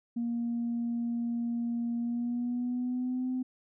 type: tone with pitch glide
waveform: sine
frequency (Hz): 235.5 to 255.3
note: A#3 to C4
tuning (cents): +18 to -42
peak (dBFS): -28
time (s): 0.16-3.43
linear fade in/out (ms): 10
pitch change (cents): +140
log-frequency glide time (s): 1.98-3.29
effects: tanh soft clip ceiling -25 dBFS

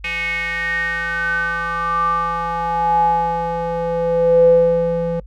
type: tone with band-pass filter sweep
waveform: square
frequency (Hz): 168.8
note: E3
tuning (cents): +41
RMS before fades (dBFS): -18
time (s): 0.04-5.2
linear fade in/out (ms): 5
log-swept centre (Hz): 2400 to 390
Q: 8.9
effects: noise-tail reverb RT60 0.1 s tail -25 dB re dry + added 50 Hz sine -35 dBFS peak until 5.26 s

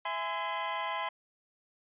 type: chord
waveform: sawtooth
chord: E augmented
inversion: none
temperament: equal with one note detuned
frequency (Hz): 659.3 / 830.6 / 1022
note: E5 / G#5 / B#5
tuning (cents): 0 / 0 / -41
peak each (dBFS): -36 / -34 / -30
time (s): 0.05-1.09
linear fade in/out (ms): 5
effects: resampled to 8000 Hz

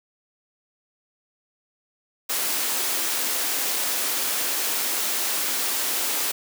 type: high-pass noise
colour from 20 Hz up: white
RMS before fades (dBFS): -25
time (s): 2.29-6.32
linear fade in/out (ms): 10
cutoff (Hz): 240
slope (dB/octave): 24
effects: none

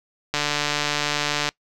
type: click train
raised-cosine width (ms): 0.2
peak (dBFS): -5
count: 170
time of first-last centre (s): 0.34-1.49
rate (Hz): 147
effects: noise-tail reverb RT60 0.1 s tail -23 dB re dry

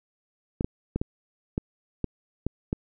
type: clicks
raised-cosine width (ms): 3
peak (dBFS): -13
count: 8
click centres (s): 0.609 / 0.645 / 0.96 / 1.015 / 1.579 / 2.043 / 2.466 / 2.729
effects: none

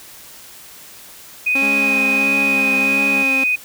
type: tone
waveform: sine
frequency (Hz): 2494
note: D#7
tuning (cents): +3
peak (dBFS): -14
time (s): 1.46-3.56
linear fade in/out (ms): 10
type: tone with vibrato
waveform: sawtooth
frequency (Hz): 270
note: C#4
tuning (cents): -45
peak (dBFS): -18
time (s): 1.55-3.44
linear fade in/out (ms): 5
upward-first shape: sine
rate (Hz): 1.5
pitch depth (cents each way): 25
type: tone with pitch glide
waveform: sawtooth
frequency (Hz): 206.2 to 203.4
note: G#3 to G#3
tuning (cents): -12 to -36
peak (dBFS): -22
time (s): 1.61-3.24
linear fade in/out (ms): 20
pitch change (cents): -24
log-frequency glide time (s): 1.91-2.56
effects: white hiss -40 dBFS RMS until 3.64 s

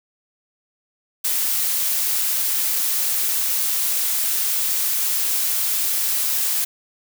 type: noise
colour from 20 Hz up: blue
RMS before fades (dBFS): -21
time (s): 1.24-6.65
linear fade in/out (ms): 10
effects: none

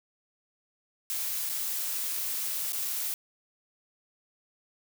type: noise with dropouts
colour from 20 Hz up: blue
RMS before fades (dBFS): -32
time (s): 1.1-3.14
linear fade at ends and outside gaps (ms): 0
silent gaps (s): 1.492-1.497 / 2.722-2.731
effects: none

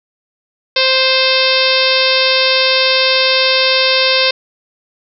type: harmonic tone with a mistuned harmonic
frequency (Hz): 523.3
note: C5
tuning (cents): 0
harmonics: 1 / 2 / 3 / 4 / 5 / 6 / 7 / 8 / 9 / 10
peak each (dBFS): -16 / -22 / -22 / -21 / -17 / -22 / -17 / -20 / -18 / -21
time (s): 0.76-4.31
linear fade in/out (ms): 5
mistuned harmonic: 10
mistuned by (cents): +24
effects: none

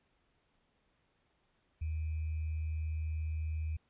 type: tone with sample-and-hold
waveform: sine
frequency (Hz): 78.6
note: D#2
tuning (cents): +18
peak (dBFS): -33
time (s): 1.81-3.77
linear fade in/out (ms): 10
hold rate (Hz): 2450
effects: pink hiss -75 dBFS RMS until 3.89 s + resampled to 8000 Hz

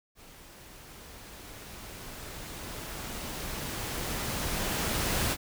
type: noise with level ramp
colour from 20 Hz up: pink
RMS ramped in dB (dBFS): -52 to -28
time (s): 0.15-5.37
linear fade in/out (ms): 50
effects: none

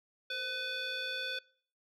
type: tone with frequency modulation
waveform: sine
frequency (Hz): 2489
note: D#7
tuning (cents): 0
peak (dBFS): -33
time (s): 0.3-1.39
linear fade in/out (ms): 5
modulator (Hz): 984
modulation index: 1.7
effects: noise-tail reverb RT60 0.5 s tail -24 dB re dry + tanh soft clip ceiling -32 dBFS

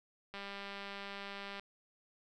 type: click train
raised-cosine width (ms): 0.3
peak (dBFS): -29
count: 251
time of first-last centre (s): 0.34-1.596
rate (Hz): 199
effects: none

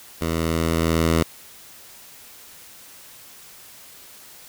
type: tone with level ramp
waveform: 10% pulse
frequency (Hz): 82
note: E2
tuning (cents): -9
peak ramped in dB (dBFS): -14 to -8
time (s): 0.21-1.23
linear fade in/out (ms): 5
effects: white hiss -45 dBFS RMS until 4.48 s

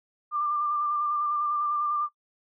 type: tone with vibrato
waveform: sine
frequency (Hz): 1187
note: D6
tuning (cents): +18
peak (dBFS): -24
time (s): 0.31-2.09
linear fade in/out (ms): 50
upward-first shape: square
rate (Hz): 10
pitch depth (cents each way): 19
effects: noise-tail reverb RT60 0.1 s tail -21 dB re dry

